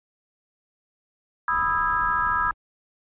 brown noise, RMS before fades -39 dBFS, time 1.48-2.54 s, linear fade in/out 50 ms
sine chord, E major seventh, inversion second, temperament equal with one note detuned, 987.8 / 1244.5 / 1318.5 / 1642.1 Hz, B5 / D#6 / E6 / G#6, 0 / 0 / 0 / -20 cents, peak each -26 dBFS, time 1.48-2.51 s, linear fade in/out 2 ms
effects resampled to 8000 Hz

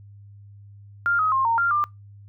sine tone with pitch steps, 1398 / 1265 / 1064 / 919 / 1390 / 1192 Hz, F6 / D#6 / C6 / A#5 / F6 / D6, +1 / +28 / +29 / -25 / -9 / +25 cents, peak -18 dBFS, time 1.06-1.84 s, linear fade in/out 0 ms, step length 130 ms, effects noise-tail reverb RT60 0.2 s tail -26 dB re dry + added 101 Hz sine -43 dBFS peak until 2.28 s

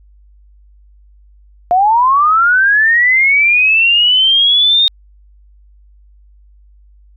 sine linear sweep, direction up, 694 to 3706 Hz, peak -7 dBFS, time 1.71-4.88 s, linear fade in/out 0 ms, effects added 50 Hz sine -42 dBFS peak until 7.16 s

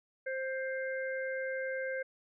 harmonic tone, 526 Hz, C5, 9 cents sharp, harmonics 1 / 3 / 4, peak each -35 / -39 / -44 dBFS, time 0.26-2.03 s, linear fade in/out 10 ms, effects none

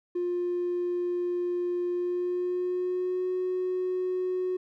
triangle tone with pitch glide, 353.4 to 367.1 Hz, F4 to F#4, +21 to -14 cents, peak -23 dBFS, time 0.15-4.57 s, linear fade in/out 10 ms, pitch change +65 cents, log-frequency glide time 1.92-3.29 s, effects tanh soft clip ceiling -23 dBFS

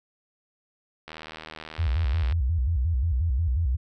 click train, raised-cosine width 0.3 ms, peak -22 dBFS, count 99, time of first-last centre 1.08-2.324 s, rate 78.8 Hz
sine tone with vibrato, 72.7 Hz, D2, 17 cents flat, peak -21 dBFS, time 1.78-3.77 s, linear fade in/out 20 ms, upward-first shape square, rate 5.6 Hz, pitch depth 250 cents each way
effects none

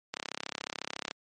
click train, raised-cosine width 0.2 ms, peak -16 dBFS, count 34, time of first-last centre 0.14-1.111 s, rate 34 Hz, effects high-pass 200 Hz 12 dB/octave + MP3 48 kbps

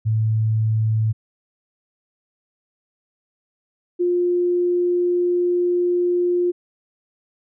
sine tone pair in turn, 110 / 353.5 Hz, A2 / F4, 0 / +21 cents, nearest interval octave + minor sixth, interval 2021 cents, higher second, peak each -16 dBFS, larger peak neither, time 0.05-1.13 / 3.99-6.52 s, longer second, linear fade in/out 20 ms, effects none

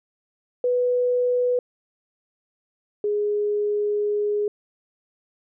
sine tone pair in turn, 493.9 / 415.3 Hz, B4 / G#4, 0 / 0 cents, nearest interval minor third, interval 300 cents, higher first, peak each -18 / -20 dBFS, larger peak first, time 0.64-1.59 / 3.04-4.48 s, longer second, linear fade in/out 2 ms, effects none

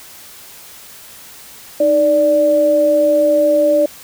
sine tone pair together, 309 / 585.2 Hz, D#4 / D5, -12 / -6 cents, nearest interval major seventh, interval 1106 cents, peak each -18 / -10 dBFS, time 1.8-3.86 s, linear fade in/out 5 ms, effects white hiss -38 dBFS RMS until 4.03 s

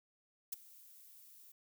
violet noise with ADSR envelope, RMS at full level -37 dBFS, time 0.52-1.52 s, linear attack 9 ms, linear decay 16 ms, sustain -22 dB, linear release 5 ms, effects none

